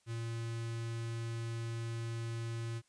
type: tone with notch filter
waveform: square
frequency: 115.4 Hz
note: A#2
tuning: 17 cents flat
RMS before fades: -39 dBFS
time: 0.06-2.82 s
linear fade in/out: 50 ms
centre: 690 Hz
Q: 1.1
effects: white hiss -73 dBFS RMS until 2.88 s + resampled to 22050 Hz